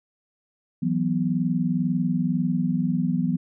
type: chord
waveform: sine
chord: E suspended second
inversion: none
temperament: equal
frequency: 164.81 / 185 / 246.9 Hz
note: E3 / F#3 / B3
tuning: 0 / 0 / 0 cents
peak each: -25 dBFS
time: 0.82-3.37 s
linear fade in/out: 10 ms
effects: none